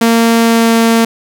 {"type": "tone with pitch glide", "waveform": "sawtooth", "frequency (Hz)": [229.8, 228.3], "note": ["A#3", "A#3"], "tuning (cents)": [-25, -36], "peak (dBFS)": -3, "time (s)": [0.01, 1.05], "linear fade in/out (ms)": 5, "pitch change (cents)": -11, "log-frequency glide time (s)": [0.42, 0.73], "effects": []}